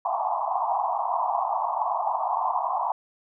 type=band-pass noise; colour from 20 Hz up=pink; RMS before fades=-26 dBFS; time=0.05-2.92 s; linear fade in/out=2 ms; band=680 to 1100 Hz; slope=96 dB/octave; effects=none